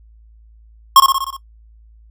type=tone with echo; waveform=square; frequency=1081 Hz; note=C#6; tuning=44 cents flat; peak=-4 dBFS; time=0.96-1 s; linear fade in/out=2 ms; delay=61 ms; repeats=6; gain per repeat=-4 dB; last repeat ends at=1.366 s; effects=noise-tail reverb RT60 0.1 s tail -18 dB re dry + added 55 Hz sine -43 dBFS peak until 2.1 s